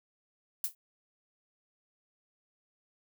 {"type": "noise with exponential decay", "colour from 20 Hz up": "violet", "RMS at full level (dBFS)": -27, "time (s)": [0.64, 0.75], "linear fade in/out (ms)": 2, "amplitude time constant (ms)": 22, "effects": []}